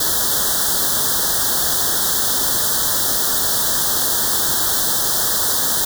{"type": "band-stop noise", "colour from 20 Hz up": "white", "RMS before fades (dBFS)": -18, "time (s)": [0, 5.85], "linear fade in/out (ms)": 5, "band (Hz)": [1800, 3200], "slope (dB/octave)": 96, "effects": []}